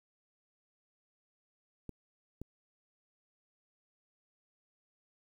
clicks, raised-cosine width 3 ms, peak -29 dBFS, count 2, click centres 1.893 / 2.416 s, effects 10-bit

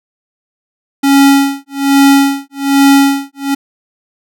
square tone with tremolo, 277.2 Hz, C#4, in tune, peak -4 dBFS, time 1.03-3.55 s, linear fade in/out 10 ms, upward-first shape sine, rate 1.2 Hz, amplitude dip 100%, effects none

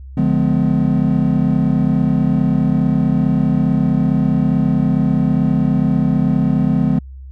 triangle chord, D diminished seventh, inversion none, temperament just, 146.83 / 176.2 / 211.4 / 253.7 Hz, D3 / F3 / Ab3 / Cb4, 0 / +16 / +31 / +47 cents, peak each -16 dBFS, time 0.17-6.99 s, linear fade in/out 5 ms, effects added 66 Hz sine -31 dBFS peak until 7.31 s

